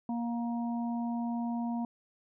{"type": "harmonic tone", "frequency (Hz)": 235.5, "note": "A#3", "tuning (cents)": 18, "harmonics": [1, 3, 4], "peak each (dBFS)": [-31, -41, -43], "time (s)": [0.09, 1.85], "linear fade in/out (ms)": 2, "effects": []}